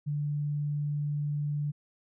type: tone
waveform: sine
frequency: 146.8 Hz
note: D3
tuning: in tune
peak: -28 dBFS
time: 0.06-1.72 s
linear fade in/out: 20 ms
effects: none